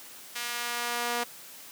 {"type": "tone with high-pass filter sweep", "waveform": "sawtooth", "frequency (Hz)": 239.3, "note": "A#3", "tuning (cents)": 46, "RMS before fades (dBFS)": -32, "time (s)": [0.35, 1.24], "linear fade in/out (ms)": 10, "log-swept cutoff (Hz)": [2000, 590], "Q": 0.73, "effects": ["white hiss -47 dBFS RMS until 1.71 s", "high-pass 150 Hz 12 dB/octave"]}